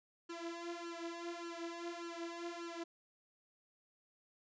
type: tone with flanger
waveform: sawtooth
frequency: 340 Hz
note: F4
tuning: 46 cents flat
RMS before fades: -45 dBFS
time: 0.29-2.84 s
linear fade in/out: 10 ms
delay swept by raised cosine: 0.68 to 4.08 ms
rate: 1.7 Hz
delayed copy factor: +0.9
effects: resampled to 16000 Hz